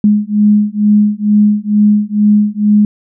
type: beating tone pair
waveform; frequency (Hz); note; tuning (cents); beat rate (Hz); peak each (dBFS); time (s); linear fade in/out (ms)
sine; 207.7 / 209.9; G#3 / G#3; 0 / +19; 2.2; -10; 0.04-2.85; 2
effects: none